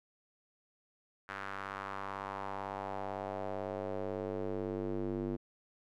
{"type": "tone with band-pass filter sweep", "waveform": "square", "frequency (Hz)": 49, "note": "G1", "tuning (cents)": 0, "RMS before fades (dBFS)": -39, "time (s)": [1.28, 5.37], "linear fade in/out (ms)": 20, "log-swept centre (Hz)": [1500, 310], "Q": 2.3, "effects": []}